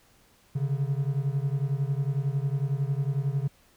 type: beating tone pair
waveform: triangle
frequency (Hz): 134.9 / 145.9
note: C#3 / D3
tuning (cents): -47 / -11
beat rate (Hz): 11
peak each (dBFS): -25 / -27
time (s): 0.55-3.48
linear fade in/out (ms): 10
effects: pink hiss -61 dBFS RMS until 3.76 s